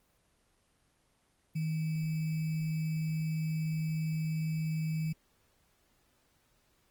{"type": "tone with sample-and-hold", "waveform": "sine", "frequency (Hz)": 158.6, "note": "D#3", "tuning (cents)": 33, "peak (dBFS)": -30, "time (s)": [1.55, 5.13], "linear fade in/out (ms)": 10, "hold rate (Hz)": 2450, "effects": ["pink hiss -71 dBFS RMS until 6.9 s", "Opus 24 kbps"]}